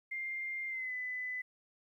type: tone with pitch glide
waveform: sine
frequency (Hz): 2106 to 2004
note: C7 to B6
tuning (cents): +11 to +25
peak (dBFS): -36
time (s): 0.11-1.42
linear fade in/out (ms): 10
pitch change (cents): -86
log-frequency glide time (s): 0.67-0.93
effects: 12-bit